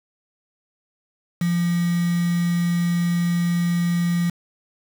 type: tone with quantisation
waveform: sine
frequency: 172.9 Hz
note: F3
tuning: 17 cents flat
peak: -18 dBFS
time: 1.41-4.3 s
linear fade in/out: 5 ms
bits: 5
effects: none